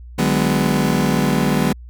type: chord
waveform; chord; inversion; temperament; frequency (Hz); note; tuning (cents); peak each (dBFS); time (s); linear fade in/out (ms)
35% pulse; G# half-diminished seventh; second; just; 149.51 / 186.89 / 207.7 / 249.2; D3 / F#3 / G#3 / B3; +31 / +18 / 0 / +16; -19; 0.18-1.73; 10
effects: added 60 Hz sine -34 dBFS peak until 1.89 s